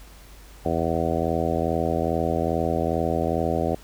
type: harmonic tone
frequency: 82.41 Hz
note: E2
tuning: in tune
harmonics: 1 / 2 / 3 / 4 / 5 / 6 / 7 / 8 / 9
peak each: -30 / -30 / -30 / -30 / -30 / -30 / -30 / -30 / -30 dBFS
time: 0.65-3.75 s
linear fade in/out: 5 ms
effects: added 50 Hz sine -45 dBFS peak until 3.83 s + pink hiss -50 dBFS RMS until 3.83 s